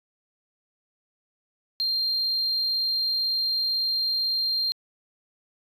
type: tone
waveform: sine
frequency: 4186 Hz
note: C8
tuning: in tune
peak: -21 dBFS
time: 1.8-4.72 s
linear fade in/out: 0 ms
effects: tanh soft clip ceiling -20 dBFS